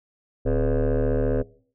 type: tone with frequency modulation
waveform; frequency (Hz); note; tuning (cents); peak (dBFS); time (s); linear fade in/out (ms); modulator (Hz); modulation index
sine; 261.6; C4; 0; -17; 0.45-1.43; 20; 74.7; 4
effects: noise-tail reverb RT60 0.5 s tail -22 dB re dry + tanh soft clip ceiling -19 dBFS